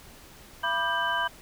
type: tone cluster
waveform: sine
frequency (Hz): 677 / 982 / 1189 / 1580 / 3014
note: E5 / B5 / D6 / G6 / F#7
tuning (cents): +46 / -10 / +21 / +13 / +31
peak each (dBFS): -35 / -29 / -34 / -28 / -34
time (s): 0.63-1.28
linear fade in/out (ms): 10
effects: pink hiss -50 dBFS RMS until 1.41 s